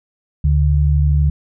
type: tone pair together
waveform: sine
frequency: 73.42 / 145.53 Hz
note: D2 / D3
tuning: 0 / -15 cents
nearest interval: octave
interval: 1185 cents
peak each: -12 / -16 dBFS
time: 0.44-1.3 s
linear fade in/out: 5 ms
effects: none